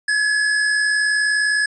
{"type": "tone pair together", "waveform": "square", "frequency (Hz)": [1641, 1700.8], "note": ["G#6", "G#6"], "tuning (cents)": [-21, 41], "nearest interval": "minor second", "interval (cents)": 62, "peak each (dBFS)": [-27, -17], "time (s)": [0.08, 1.66], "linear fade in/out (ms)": 5, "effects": ["resampled to 22050 Hz"]}